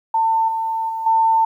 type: tone with level steps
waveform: sine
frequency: 897 Hz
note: A5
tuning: 33 cents sharp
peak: -14 / -19 / -22 / -12 dBFS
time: 0.14-1.45 s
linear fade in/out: 5 ms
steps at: 0.48 / 0.89 / 1.06 s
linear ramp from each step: 5 ms
effects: 9-bit